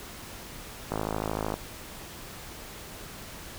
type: click train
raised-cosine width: 1 ms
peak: -15 dBFS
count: 34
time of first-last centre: 0.92-1.54 s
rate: 53.2 Hz
effects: pink hiss -43 dBFS RMS until 3.58 s